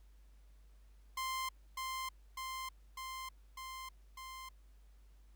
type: tone with echo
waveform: sawtooth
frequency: 1046.5 Hz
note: C6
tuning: in tune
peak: -33 dBFS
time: 1.17-1.49 s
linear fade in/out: 5 ms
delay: 600 ms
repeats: 5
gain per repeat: -2 dB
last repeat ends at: 4.49 s
effects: added 50 Hz sine -58 dBFS peak until 5.35 s + pink hiss -75 dBFS RMS until 5.35 s